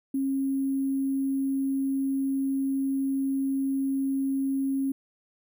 sine tone with sample-and-hold, 271.2 Hz, C#4, 38 cents flat, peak -24 dBFS, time 0.14-4.92 s, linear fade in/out 5 ms, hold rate 11025 Hz, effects none

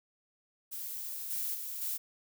violet noise with level steps, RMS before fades -40 / -35 / -40 / -35 dBFS, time 0.71-1.98 s, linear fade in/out 20 ms, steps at 1.3 / 1.54 / 1.81 s, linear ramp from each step 10 ms, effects none

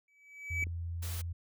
triangle tone with exponential growth, 2290 Hz, D7, 44 cents flat, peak -27 dBFS, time 0.08-0.64 s, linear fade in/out 2 ms, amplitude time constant 120 ms
sine tone with pitch glide, 84.7 to 85.24 Hz, E2 to F2, +48 to -41 cents, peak -35 dBFS, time 0.5-1.33 s, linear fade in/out 10 ms, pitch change +11 cents, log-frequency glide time 0.84-1.15 s
clicks, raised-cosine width 3 ms, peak -36 dBFS, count 2, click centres 0.626 / 0.669 s
white noise, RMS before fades -44 dBFS, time 1.02-1.22 s, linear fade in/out 10 ms
effects none

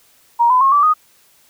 sine tone with pitch steps, 942 / 1009.6 / 1082.1 / 1159.7 / 1243 Hz, A#5 / B5 / C#6 / D6 / D#6, +18 / +38 / -42 / -22 / -2 cents, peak -9 dBFS, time 0.39-0.94 s, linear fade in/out 20 ms, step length 110 ms, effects white hiss -53 dBFS RMS until 1.49 s

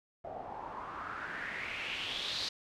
white noise with low-pass filter sweep, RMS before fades -40 dBFS, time 0.24-2.49 s, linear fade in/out 5 ms, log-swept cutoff 650 to 4400 Hz, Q 4.5, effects none

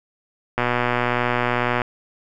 click train, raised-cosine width 0.5 ms, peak -5 dBFS, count 152, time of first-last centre 0.58-1.818 s, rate 122 Hz, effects none

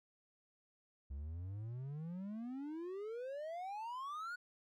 triangle exponential sweep, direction up, 66 to 1480 Hz, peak -40 dBFS, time 1.1-4.36 s, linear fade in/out 10 ms, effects none

